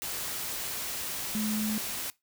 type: tone in noise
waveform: sine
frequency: 214.4 Hz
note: A3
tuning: 45 cents flat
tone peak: -28 dBFS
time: 1.35-1.78 s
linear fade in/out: 0 ms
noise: white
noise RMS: -35 dBFS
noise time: 0.02-2.1 s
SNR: +4 dB
effects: noise-tail reverb RT60 0.2 s tail -21 dB re dry